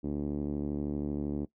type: tone with low-pass filter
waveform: 5% pulse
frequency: 72.8 Hz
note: D2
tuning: 15 cents flat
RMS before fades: -33 dBFS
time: 0.03-1.46 s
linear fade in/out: 20 ms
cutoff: 290 Hz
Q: 2.3
effects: noise-tail reverb RT60 0.1 s tail -19 dB re dry